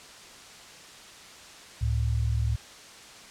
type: tone pair together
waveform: sine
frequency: 69.7 / 110.1 Hz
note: C#2 / A2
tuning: +10 / +2 cents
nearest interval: minor sixth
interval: 792 cents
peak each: -26 dBFS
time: 1.81-2.56 s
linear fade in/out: 10 ms
effects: white hiss -47 dBFS RMS until 3.3 s + low-pass 7000 Hz 12 dB/octave